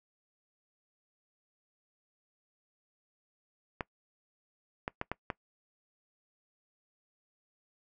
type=clicks; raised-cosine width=0.5 ms; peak=-18 dBFS; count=5; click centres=3.808 / 4.879 / 5.014 / 5.116 / 5.302 s; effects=noise-tail reverb RT60 0.1 s tail -22 dB re dry